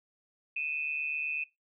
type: tone pair together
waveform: sine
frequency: 2489 / 2637 Hz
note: D#7 / E7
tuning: 0 / 0 cents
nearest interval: minor second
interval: 100 cents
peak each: -33 / -35 dBFS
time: 0.56-1.44 s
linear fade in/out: 5 ms
effects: noise-tail reverb RT60 0.2 s tail -20 dB re dry